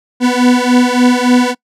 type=beating tone pair; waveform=40% pulse; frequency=246 / 249.5 Hz; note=B3 / B3; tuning=-7 / +18 cents; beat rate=3.5 Hz; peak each=-10 dBFS; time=0.2-1.55 s; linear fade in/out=50 ms; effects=noise-tail reverb RT60 0.1 s tail -24 dB re dry + low-pass 8000 Hz 12 dB/octave